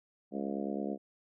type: harmonic tone with a mistuned harmonic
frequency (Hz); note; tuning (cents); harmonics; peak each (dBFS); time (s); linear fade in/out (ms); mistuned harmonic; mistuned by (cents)
69.3; C#2; 0; 3 / 4 / 5 / 6 / 7 / 8 / 9 / 10; -37 / -39 / -41 / -43 / -44 / -45 / -46 / -47; 0.31-0.98; 50; 10; +23
effects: none